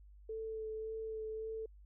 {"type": "tone with vibrato", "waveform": "sine", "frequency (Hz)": 440, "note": "A4", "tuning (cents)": 0, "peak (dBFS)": -39, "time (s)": [0.29, 1.66], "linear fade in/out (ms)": 5, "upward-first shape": "sine", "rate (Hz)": 1.8, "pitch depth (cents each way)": 14, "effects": ["added 50 Hz sine -55 dBFS peak until 1.85 s"]}